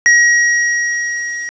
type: tone with level ramp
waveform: square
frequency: 1900 Hz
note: A#6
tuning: 33 cents sharp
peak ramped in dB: -6 to -22 dBFS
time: 0.06-1.49 s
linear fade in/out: 0 ms
effects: resampled to 16000 Hz + 7-bit